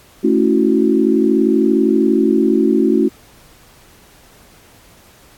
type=chord; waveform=sine; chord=F# minor seventh; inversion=first; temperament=equal; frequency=220 / 277.2 / 329.6 / 370 Hz; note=A3 / C#4 / E4 / F#4; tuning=0 / 0 / 0 / 0 cents; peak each=-16 dBFS; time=0.23-3.09 s; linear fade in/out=20 ms; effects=pink hiss -47 dBFS RMS until 5.37 s + AAC 64 kbps